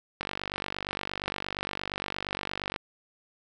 click train, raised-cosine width 0.3 ms, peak -15 dBFS, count 125, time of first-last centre 0.21-2.761 s, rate 48.6 Hz, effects none

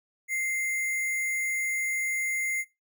sine tone with sample-and-hold, 2093 Hz, C7, in tune, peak -26 dBFS, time 0.28-2.65 s, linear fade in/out 50 ms, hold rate 8820 Hz, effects noise-tail reverb RT60 0.2 s tail -19 dB re dry

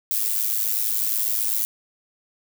violet noise with amplitude modulation, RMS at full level -20 dBFS, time 0.11-1.65 s, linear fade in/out 0 ms, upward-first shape sine, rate 108 Hz, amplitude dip 75%, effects none

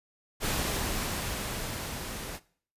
pink noise with level ramp, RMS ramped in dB -29 to -39 dBFS, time 0.4-2.4 s, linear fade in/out 50 ms, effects noise-tail reverb RT60 0.5 s tail -20 dB re dry + resampled to 32000 Hz

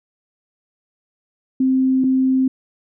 sine tone pair in turn, 261.6 / 261.6 Hz, C4 / C4, 0 / 0 cents, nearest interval unison, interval 0 cents, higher neither, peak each -13 dBFS, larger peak neither, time 1.6-2.04 / 2.04-2.48 s, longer neither, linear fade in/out 5 ms, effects none

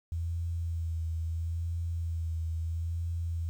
sine tone with vibrato, 83 Hz, E2, 12 cents sharp, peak -30 dBFS, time 0.12-3.49 s, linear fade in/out 0 ms, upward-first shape sine, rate 0.75 Hz, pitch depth 31 cents each way, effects 10-bit

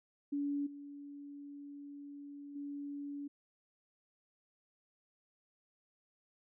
sine tone with level steps, 285.5 Hz, D4, 49 cents flat, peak -33 / -46 / -40 dBFS, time 0.32-3.28 s, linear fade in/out 10 ms, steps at 0.66 / 2.55 s, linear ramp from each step 10 ms, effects none

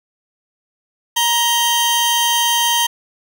sawtooth tone pair together, 941 / 3139 Hz, A#5 / G7, +16 / +2 cents, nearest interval octave + major sixth, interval 2086 cents, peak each -13 dBFS, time 1.16-2.87 s, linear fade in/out 10 ms, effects none

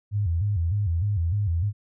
sine tone with vibrato, 93 Hz, F#2, 9 cents sharp, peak -21 dBFS, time 0.11-1.73 s, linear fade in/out 50 ms, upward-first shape square, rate 3.3 Hz, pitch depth 180 cents each way, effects none

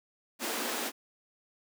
pink high-pass noise, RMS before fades -34 dBFS, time 0.39-0.92 s, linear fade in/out 50 ms, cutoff 210 Hz, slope 96 dB/octave, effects none

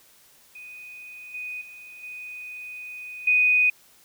sine tone with level steps, 2489 Hz, D#7, in tune, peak -39 / -31 / -41 / -35 / -16 dBFS, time 0.55-3.7 s, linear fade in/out 5 ms, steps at 1.34 / 1.61 / 2.03 / 3.27 s, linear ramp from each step 5 ms, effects white hiss -56 dBFS RMS until 4.04 s

